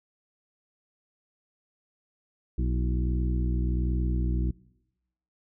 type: harmonic tone with a mistuned harmonic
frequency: 61.3 Hz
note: B1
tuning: 12 cents flat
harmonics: 1 / 2 / 3 / 4 / 5 / 6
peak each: -25 / -33 / -34 / -40 / -37 / -44 dBFS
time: 2.58-4.51 s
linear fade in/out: 5 ms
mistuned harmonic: 5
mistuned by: +70 cents
effects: noise-tail reverb RT60 0.9 s tail -22 dB re dry